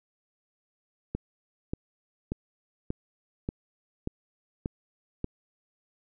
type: click train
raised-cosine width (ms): 3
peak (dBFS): -17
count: 8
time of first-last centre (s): 1.15-5.244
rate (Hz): 1.71
effects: none